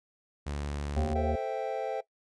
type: tone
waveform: sawtooth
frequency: 72.3 Hz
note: D2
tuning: 27 cents flat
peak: -29 dBFS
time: 0.46-1.14 s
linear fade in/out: 10 ms
type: harmonic tone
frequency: 77.5 Hz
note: D#2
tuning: 6 cents flat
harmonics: 1 / 3 / 5 / 7 / 9 / 10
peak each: -30 / -35 / -37 / -38 / -40 / -40 dBFS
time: 0.96-1.36 s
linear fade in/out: 10 ms
type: chord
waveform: triangle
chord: A minor seventh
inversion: none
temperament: equal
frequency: 440 / 523.3 / 659.3 / 784 Hz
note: A4 / C5 / E5 / G5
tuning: 0 / 0 / 0 / 0 cents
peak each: -34 dBFS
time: 1.15-2.01 s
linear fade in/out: 10 ms
effects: noise-tail reverb RT60 0.1 s tail -18 dB re dry + resampled to 22050 Hz